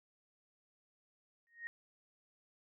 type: tone with exponential growth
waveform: sine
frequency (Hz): 1864.7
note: A#6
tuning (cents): 0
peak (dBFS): -37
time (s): 1.47-1.67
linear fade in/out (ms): 0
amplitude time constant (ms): 42
effects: none